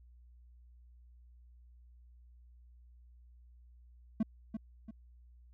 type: tone with echo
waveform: triangle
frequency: 220 Hz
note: A3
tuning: in tune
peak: -25 dBFS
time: 4.2-4.23 s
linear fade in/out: 5 ms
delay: 340 ms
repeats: 2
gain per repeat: -8 dB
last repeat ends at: 4.91 s
effects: added 60 Hz sine -56 dBFS peak until 5.53 s